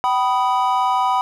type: chord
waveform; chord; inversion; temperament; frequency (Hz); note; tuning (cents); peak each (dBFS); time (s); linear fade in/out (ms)
triangle; G augmented; none; equal with one note detuned; 766.1 / 987.8 / 1244.5; G5 / B5 / D#6; -40 / 0 / 0; -18 / -16 / -22; 0.04-1.21; 0
effects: none